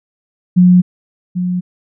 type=tone with echo; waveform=sine; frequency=180 Hz; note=F#3; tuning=47 cents flat; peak=-4 dBFS; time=0.56-0.82 s; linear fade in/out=20 ms; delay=790 ms; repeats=1; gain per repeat=-10 dB; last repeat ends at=1.61 s; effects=none